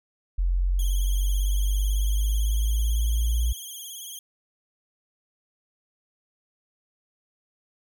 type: exponential sweep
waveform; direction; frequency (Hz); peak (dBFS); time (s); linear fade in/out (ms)
sine; up; 43.79 to 58.1; -20; 0.38-3.53; 10
type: tone with vibrato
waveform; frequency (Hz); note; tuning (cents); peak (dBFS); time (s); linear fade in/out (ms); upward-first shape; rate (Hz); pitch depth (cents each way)
10% pulse; 3228; G#7; -50; -29; 0.79-4.19; 2; triangle; 18; 86
effects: none